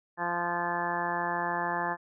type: harmonic tone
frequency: 173.5 Hz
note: F3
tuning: 11 cents flat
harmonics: 1 / 2 / 3 / 4 / 5 / 6 / 7 / 8 / 9 / 10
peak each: -41 / -39 / -41 / -36 / -33 / -35 / -41 / -45 / -41 / -35 dBFS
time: 0.17-1.97 s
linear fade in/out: 50 ms
effects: none